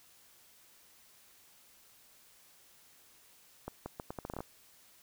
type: accelerating click train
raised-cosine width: 1 ms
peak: -25 dBFS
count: 11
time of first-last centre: 3.68-4.405 s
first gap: 180 ms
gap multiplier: 0.77
effects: white hiss -62 dBFS RMS until 5.02 s